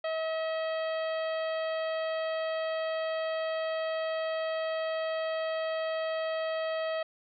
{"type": "harmonic tone", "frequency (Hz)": 641, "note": "E5", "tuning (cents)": -49, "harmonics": [1, 2, 3, 4, 5, 6, 7], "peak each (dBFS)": [-30, -40, -41, -46, -45, -52, -53], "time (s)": [0.04, 7.03], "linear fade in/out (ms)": 5, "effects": []}